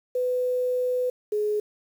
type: tone pair in turn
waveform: sine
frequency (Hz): 500 / 420.5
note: B4 / G#4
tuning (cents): +21 / +22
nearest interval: minor third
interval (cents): 299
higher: first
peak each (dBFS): -22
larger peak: neither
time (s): 0.15-1.1 / 1.32-1.6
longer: first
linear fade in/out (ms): 5
effects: 8-bit